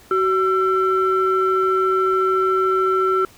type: tone pair together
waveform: sine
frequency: 376.9 / 1343.1 Hz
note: F#4 / E6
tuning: +32 / +32 cents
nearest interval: octave + minor seventh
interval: 2200 cents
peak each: -17 dBFS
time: 0.11-3.25 s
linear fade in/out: 2 ms
effects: tanh soft clip ceiling -9 dBFS + pink hiss -48 dBFS RMS until 3.37 s